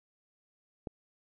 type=click; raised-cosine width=2 ms; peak=-24 dBFS; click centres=0.872 s; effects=none